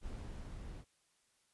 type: noise with level ramp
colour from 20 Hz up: brown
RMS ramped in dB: -44 to -48 dBFS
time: 0.01-0.85 s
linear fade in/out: 50 ms
effects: white hiss -75 dBFS RMS until 1.53 s + resampled to 24000 Hz